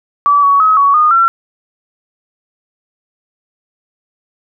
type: tone with pitch steps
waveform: sine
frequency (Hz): 1151 / 1125 / 1276 / 1123 / 1227 / 1355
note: D6 / C#6 / D#6 / C#6 / D#6 / E6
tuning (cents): -35 / +25 / +43 / +22 / -25 / +47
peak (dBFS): -6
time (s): 0.26-1.28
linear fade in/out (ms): 0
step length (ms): 170
effects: none